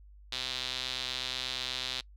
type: tone with band-pass filter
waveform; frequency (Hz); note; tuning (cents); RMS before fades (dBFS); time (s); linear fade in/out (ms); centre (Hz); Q
sawtooth; 128.3; C3; -34; -36; 0.32-2.01; 5; 3800; 3.7
effects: noise-tail reverb RT60 0.1 s tail -25 dB re dry + added 50 Hz sine -51 dBFS peak until 2.16 s